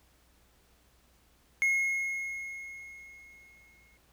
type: tone with exponential decay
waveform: triangle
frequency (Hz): 2162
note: C#7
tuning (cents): -44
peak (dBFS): -21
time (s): 1.62-3.97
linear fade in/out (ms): 0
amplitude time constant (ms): 510
effects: added 60 Hz sine -66 dBFS peak until 4.12 s + pink hiss -66 dBFS RMS until 4.12 s